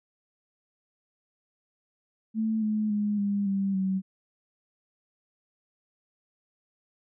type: tone with pitch steps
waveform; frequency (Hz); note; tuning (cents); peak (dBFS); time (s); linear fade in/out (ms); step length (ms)
sine; 220.4 / 214 / 207.8 / 201.8 / 195.9 / 190.21; A3 / A3 / G#3 / G#3 / G3 / F#3; +3 / -48 / +1 / -49 / -1 / +48; -24; 2.34-4.02; 50; 280
effects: none